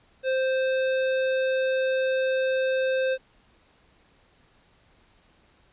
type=tone with hard clipping; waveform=sine; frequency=523 Hz; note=C5; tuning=1 cent flat; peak=-24 dBFS; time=0.23-3.18 s; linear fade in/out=50 ms; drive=17 dB; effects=pink hiss -61 dBFS RMS until 5.72 s + resampled to 8000 Hz